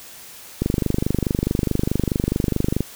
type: click train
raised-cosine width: 3 ms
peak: -6 dBFS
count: 55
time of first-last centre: 0.62-2.806 s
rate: 24.7 Hz
effects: white hiss -41 dBFS RMS until 2.95 s